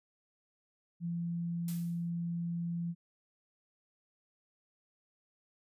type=tone; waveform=sine; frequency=170.5 Hz; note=F3; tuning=41 cents flat; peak=-33 dBFS; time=1-2.95 s; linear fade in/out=50 ms
type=noise with exponential decay; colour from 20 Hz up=blue; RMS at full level=-42 dBFS; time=1.68-2.1 s; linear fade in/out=2 ms; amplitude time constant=90 ms
effects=resampled to 32000 Hz